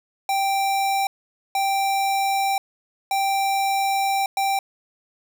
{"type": "tone bursts at uneven times", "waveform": "square", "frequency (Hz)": 784, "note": "G5", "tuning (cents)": 0, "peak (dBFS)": -20, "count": 4, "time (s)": [[0.29, 1.07], [1.55, 2.58], [3.11, 4.26], [4.37, 4.59]], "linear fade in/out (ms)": 2, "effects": []}